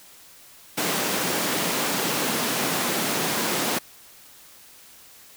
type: high-pass noise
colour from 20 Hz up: pink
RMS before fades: -25 dBFS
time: 0.77-3.79 s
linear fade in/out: 10 ms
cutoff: 170 Hz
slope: 24 dB/octave
effects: white hiss -49 dBFS RMS until 5.36 s